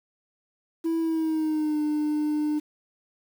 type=tone with pitch glide; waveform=sine; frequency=328.2 to 301 Hz; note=E4 to D4; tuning=-8 to +43 cents; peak=-20 dBFS; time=0.84-2.6 s; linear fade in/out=20 ms; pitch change=-149 cents; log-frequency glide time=0.99-1.79 s; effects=tanh soft clip ceiling -22 dBFS + 8-bit